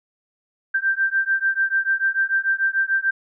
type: beating tone pair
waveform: sine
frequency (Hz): 1568 / 1574.8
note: G6 / G6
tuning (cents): 0 / +8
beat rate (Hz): 6.8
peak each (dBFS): -21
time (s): 0.74-3.11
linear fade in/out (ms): 10
effects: none